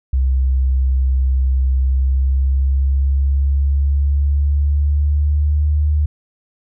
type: tone with pitch glide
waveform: sine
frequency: 65.41 to 74.7 Hz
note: C2 to D2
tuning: 0 to +30 cents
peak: -12 dBFS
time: 0.13-6.06 s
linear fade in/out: 5 ms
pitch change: +230 cents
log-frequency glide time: 1.78-5.74 s
effects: none